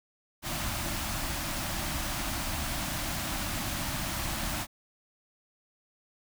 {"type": "band-stop noise", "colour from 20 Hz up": "pink", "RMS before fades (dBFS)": -33, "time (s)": [0.42, 4.67], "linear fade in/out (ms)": 50, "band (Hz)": [350, 560], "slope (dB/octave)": 96, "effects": []}